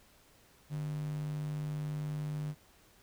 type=tone with high-pass filter; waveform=square; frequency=50 Hz; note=G1; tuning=35 cents sharp; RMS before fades=-37 dBFS; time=0.69-2.55 s; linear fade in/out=50 ms; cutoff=140 Hz; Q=7.3; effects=pink hiss -63 dBFS RMS until 3.02 s